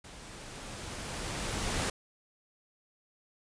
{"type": "noise with level ramp", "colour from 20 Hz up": "pink", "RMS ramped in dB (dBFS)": [-49, -31], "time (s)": [0.04, 1.9], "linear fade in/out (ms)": 5, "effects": ["resampled to 22050 Hz"]}